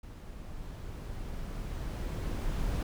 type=noise with level ramp; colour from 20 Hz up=brown; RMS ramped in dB=-45 to -31 dBFS; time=0.03-2.83 s; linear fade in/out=5 ms; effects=none